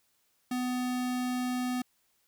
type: tone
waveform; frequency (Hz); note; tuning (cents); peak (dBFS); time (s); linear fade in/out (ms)
square; 250; B3; +21; -30; 0.51-1.82; 5
effects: white hiss -72 dBFS RMS until 2.27 s